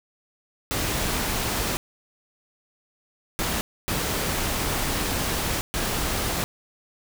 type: noise bursts at uneven times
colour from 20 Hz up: pink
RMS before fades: -26 dBFS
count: 4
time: 0.71-1.77 / 3.39-3.61 / 3.88-5.61 / 5.74-6.44 s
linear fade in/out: 0 ms
effects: none